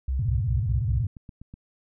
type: tone bursts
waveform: sine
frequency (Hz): 65.41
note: C2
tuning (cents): 0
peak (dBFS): -23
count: 5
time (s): 0.08-1.008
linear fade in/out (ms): 5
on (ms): 120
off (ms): 82
type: tone with vibrato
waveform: sine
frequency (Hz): 110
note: A2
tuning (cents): 0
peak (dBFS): -23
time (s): 0.19-1.07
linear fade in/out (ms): 5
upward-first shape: square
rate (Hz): 16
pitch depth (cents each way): 250
type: click train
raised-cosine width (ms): 5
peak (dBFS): -29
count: 6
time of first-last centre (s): 0.92-1.54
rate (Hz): 8.07
effects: none